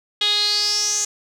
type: tone with band-pass filter sweep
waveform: sawtooth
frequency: 415.3 Hz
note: G#4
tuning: in tune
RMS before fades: -20 dBFS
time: 0.21-1.05 s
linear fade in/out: 5 ms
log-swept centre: 3500 to 6700 Hz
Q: 8.8
effects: none